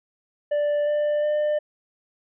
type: tone with pitch steps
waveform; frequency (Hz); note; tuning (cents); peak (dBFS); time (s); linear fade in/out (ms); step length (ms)
triangle; 587.3 / 593.4 / 599.6; D5 / D5 / D5; 0 / +18 / +36; -18; 0.51-1.59; 10; 360
effects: resampled to 8000 Hz